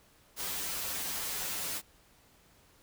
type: noise with comb filter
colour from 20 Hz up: white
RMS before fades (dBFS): -36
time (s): 0.36-1.82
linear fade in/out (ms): 50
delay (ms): 8.6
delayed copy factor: -0.95
effects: pink hiss -63 dBFS RMS until 2.82 s